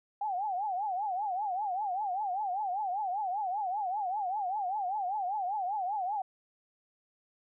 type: tone with vibrato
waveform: sine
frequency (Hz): 784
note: G5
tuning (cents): 0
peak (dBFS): -30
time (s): 0.21-6.22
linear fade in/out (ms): 5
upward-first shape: triangle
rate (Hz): 5.1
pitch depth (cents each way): 200
effects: none